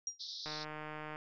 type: tone with exponential decay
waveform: sine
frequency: 5700 Hz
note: F8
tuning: 34 cents sharp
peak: -32 dBFS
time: 0.07-0.19 s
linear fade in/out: 2 ms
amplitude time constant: 26 ms
type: band-pass noise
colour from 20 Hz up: pink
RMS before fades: -45 dBFS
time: 0.19-0.65 s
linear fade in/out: 20 ms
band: 3600 to 5500 Hz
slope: 96 dB/octave
type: click train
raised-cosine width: 0.5 ms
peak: -29 dBFS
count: 108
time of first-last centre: 0.46-1.159 s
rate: 153 Hz
effects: none